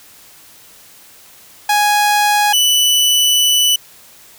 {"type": "tone pair in turn", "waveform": "sawtooth", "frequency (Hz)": [830.6, 2976], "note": ["G#5", "F#7"], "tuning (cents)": [0, 9], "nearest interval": "octave + minor seventh", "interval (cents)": 2209, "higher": "second", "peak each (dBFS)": -7, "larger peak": "neither", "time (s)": [[1.69, 2.53], [2.53, 3.76]], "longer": "second", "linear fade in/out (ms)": 5, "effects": ["white hiss -43 dBFS RMS until 4.38 s"]}